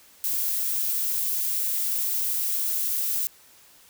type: noise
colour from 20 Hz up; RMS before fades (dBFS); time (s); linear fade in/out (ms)
violet; -26; 0.24-3.27; 0
effects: white hiss -54 dBFS RMS until 3.89 s